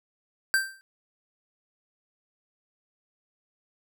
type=tone with exponential decay; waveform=square; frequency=1568 Hz; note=G6; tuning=in tune; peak=-18 dBFS; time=0.54-0.81 s; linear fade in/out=0 ms; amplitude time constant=58 ms; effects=none